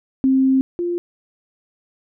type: tone pair in turn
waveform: sine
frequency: 264.8 / 348.5 Hz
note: C4 / F4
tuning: +21 / -4 cents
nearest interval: perfect fourth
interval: 475 cents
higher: second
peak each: -12 / -19 dBFS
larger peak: first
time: 0.24-0.61 / 0.79-0.98 s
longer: first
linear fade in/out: 0 ms
effects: none